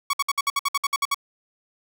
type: tone bursts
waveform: sawtooth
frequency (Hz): 1120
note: C#6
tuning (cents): +18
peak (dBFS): -16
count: 12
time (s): 0.1-1.145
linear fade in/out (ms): 5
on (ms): 33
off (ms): 59
effects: none